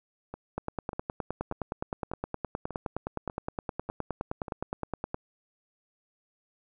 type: two click trains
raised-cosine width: 1 ms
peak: -17 / -24 dBFS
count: 45 / 8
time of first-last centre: 0.58-5.144 / 0.34-4.482 s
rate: 9.64 / 1.69 Hz
effects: none